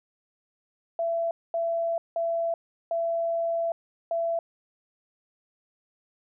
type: tone bursts at uneven times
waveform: sine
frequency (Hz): 670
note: E5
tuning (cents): +28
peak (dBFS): -24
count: 5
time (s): 0.99-1.31 / 1.54-1.98 / 2.16-2.54 / 2.91-3.72 / 4.11-4.39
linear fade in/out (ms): 2
effects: none